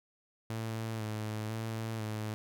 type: tone with vibrato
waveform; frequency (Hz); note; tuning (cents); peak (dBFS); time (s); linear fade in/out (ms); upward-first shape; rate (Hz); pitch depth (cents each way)
sawtooth; 110; A2; 0; -31; 0.5-2.34; 0; square; 1; 31
effects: none